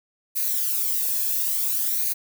violet noise with flanger, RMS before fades -24 dBFS, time 0.35-2.14 s, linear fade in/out 20 ms, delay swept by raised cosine 0.46 to 1.18 ms, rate 0.57 Hz, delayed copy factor +0.6, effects none

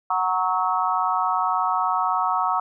sine chord, F# dominant seventh, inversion none, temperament equal with one note detuned, 740 / 932.3 / 1108.7 / 1290.6 Hz, F#5 / A#5 / C#6 / E6, 0 / 0 / 0 / -37 cents, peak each -25 dBFS, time 0.1-2.6 s, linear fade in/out 5 ms, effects none

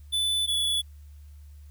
square tone pair in turn, 3492 / 3426 Hz, A7 / A7, -14 / -47 cents, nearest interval unison, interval 33 cents, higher first, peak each -24 dBFS, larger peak neither, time 0.12-0.47 / 0.47-0.82 s, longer neither, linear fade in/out 20 ms, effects added 73 Hz sine -44 dBFS peak until 1.7 s + white hiss -66 dBFS RMS until 1.7 s

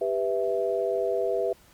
sine chord, E minor, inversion first, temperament just, 395.6 / 494.4 / 659.3 Hz, G4 / B4 / E5, +16 / +2 / 0 cents, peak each -28 dBFS, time 0.01-1.53 s, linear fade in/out 5 ms, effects pink hiss -57 dBFS RMS until 1.73 s + Opus 32 kbps

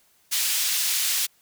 pink high-pass noise, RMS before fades -24 dBFS, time 0.31-1.27 s, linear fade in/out 20 ms, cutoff 3300 Hz, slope 12 dB/octave, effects white hiss -62 dBFS RMS until 1.41 s

